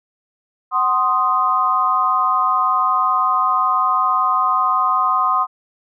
sine chord, C diminished, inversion second, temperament equal with one note detuned, 748.2 / 1046.5 / 1244.5 Hz, Gb5 / C6 / Eb6, +19 / 0 / 0 cents, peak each -23 / -17 / -17 dBFS, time 0.71-5.47 s, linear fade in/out 50 ms, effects none

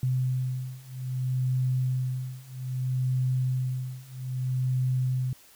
sine beating tone pair, 127.9 / 128.52 Hz, C3 / C3, -39 / -31 cents, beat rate 0.62 Hz, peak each -29 / -28 dBFS, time 0.03-5.33 s, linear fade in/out 2 ms, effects white hiss -55 dBFS RMS until 5.55 s

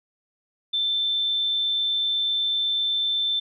sine tone, 3546 Hz, A7, 13 cents sharp, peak -21 dBFS, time 0.73-3.4 s, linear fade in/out 10 ms, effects none

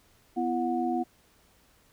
sine tone cluster, 249.1 / 336.4 / 731 Hz, B3 / E4 / F#5, +15 / +35 / -21 cents, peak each -30 dBFS, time 0.36-1.04 s, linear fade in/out 20 ms, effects pink hiss -63 dBFS RMS until 1.92 s

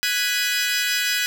20% pulse chord, G# minor seventh, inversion third, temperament equal, 1480 / 1661.2 / 1975.5 / 2489 Hz, F#6 / G#6 / B6 / D#7, 0 / 0 / 0 / 0 cents, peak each -21 dBFS, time 0.03-1.26 s, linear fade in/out 0 ms, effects none

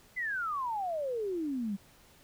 sine exponential sweep, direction down, 2068 to 190 Hz, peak -31 dBFS, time 0.16-1.77 s, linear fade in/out 20 ms, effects pink hiss -60 dBFS RMS until 2.23 s

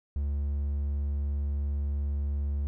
triangle tone, 71.4 Hz, D2, 48 cents flat, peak -25 dBFS, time 0.16-2.67 s, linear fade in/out 0 ms, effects none

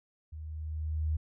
sine tone with level ramp, 77.78 Hz, D#2, in tune, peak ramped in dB -40 to -26 dBFS, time 0.32-1.17 s, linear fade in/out 10 ms, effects none

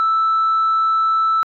sine tone, 1318.5 Hz, E6, in tune, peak -12 dBFS, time 0-1.43 s, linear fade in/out 0 ms, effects tanh soft clip ceiling -11 dBFS

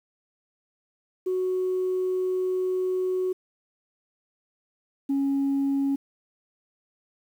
sine tone pair in turn, 370 / 276.1 Hz, F#4 / C#4, 0 / -7 cents, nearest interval perfect fourth, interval 507 cents, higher first, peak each -22 / -20 dBFS, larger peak second, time 1.26-3.33 / 5.09-5.96 s, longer first, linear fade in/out 10 ms, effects tanh soft clip ceiling -19 dBFS + 9-bit

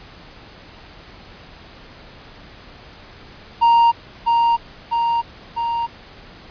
triangle tone with echo, 932.3 Hz, A#5, in tune, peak -8 dBFS, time 3.61-3.92 s, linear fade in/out 20 ms, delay 650 ms, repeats 3, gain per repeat -3 dB, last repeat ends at 5.87 s, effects pink hiss -42 dBFS RMS until 6.5 s + resampled to 11025 Hz

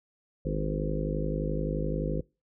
harmonic tone with a mistuned harmonic, 51.6 Hz, G#1, 10 cents flat, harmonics 1 / 3 / 4 / 5 / 6 / 7 / 8 / 9 / 10, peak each -32 / -32 / -39 / -38 / -39 / -39 / -40 / -41 / -37 dBFS, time 0.45-2.21 s, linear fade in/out 5 ms, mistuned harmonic 9, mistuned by +32 cents, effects noise-tail reverb RT60 0.3 s tail -25 dB re dry

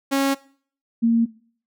sawtooth / sine tone pair in turn, 274.1 / 230.5 Hz, C#4 / A#3, -19 / -19 cents, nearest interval minor third, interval 300 cents, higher first, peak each -14 dBFS, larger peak neither, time 0.11-0.35 / 1.02-1.26 s, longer neither, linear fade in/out 20 ms, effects noise-tail reverb RT60 0.5 s tail -21 dB re dry

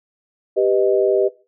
sine chord, G augmented, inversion none, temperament equal, 392 / 493.9 / 622.3 Hz, G4 / B4 / D#5, 0 / 0 / 0 cents, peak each -16 / -19 / -19 dBFS, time 0.56-1.29 s, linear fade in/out 20 ms, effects noise-tail reverb RT60 0.3 s tail -18 dB re dry

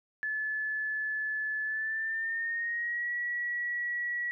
sine tone with pitch glide, 1728 to 1928.4 Hz, A6 to B6, -32 to -42 cents, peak -30 dBFS, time 0.23-4.31 s, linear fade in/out 0 ms, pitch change +190 cents, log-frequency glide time 1.64-3.12 s, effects none

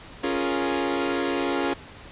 sawtooth chord, Bb minor seventh, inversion first, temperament equal, 277.2 / 349.2 / 415.3 / 466.2 Hz, Db4 / F4 / Ab4 / Bb4, 0 / 0 / 0 / 0 cents, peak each -23 / -24 / -27 / -28 dBFS, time 0.23-1.74 s, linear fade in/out 10 ms, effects pink hiss -44 dBFS RMS until 2.11 s + resampled to 8000 Hz

